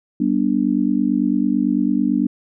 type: chord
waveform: sine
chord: G major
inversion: none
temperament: just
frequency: 196 / 245 / 294 Hz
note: G3 / B3 / D4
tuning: 0 / -14 / +2 cents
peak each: -21 / -19 / -19 dBFS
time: 0.2-2.27 s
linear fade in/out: 5 ms
effects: none